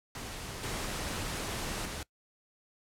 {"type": "noise with level steps", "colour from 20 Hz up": "pink", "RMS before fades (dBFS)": [-41, -36, -39], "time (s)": [0.15, 2.03], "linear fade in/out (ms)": 2, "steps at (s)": [0.63, 1.85], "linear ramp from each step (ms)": 5, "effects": ["noise-tail reverb RT60 0.1 s tail -22 dB re dry", "low-pass 11000 Hz 12 dB/octave"]}